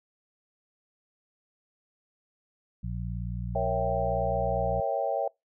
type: harmonic tone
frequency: 59 Hz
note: A#1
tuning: 22 cents sharp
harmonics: 1 / 2 / 3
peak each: -34 / -35 / -37 dBFS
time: 2.83-4.81 s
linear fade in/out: 10 ms
type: chord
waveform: sine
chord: A# diminished seventh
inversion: none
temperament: equal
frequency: 466.2 / 554.4 / 659.3 / 784 Hz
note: A#4 / C#5 / E5 / G5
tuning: 0 / 0 / 0 / 0 cents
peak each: -35 / -30 / -30 / -31 dBFS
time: 3.55-5.28 s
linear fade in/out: 5 ms
effects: noise-tail reverb RT60 0.2 s tail -26 dB re dry